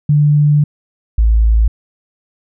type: tone pair in turn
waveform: sine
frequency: 147.7 / 55.19 Hz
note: D3 / A1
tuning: +10 / +6 cents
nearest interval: octave + perfect fourth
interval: 1704 cents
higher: first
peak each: -7 dBFS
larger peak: neither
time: 0.09-0.64 / 1.18-1.68 s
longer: first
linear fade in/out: 5 ms
effects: none